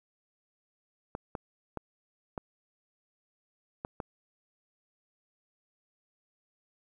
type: clicks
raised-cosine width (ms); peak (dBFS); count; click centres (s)
1; -21; 6; 1.151 / 1.352 / 1.773 / 2.378 / 3.849 / 4.002
effects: 10-bit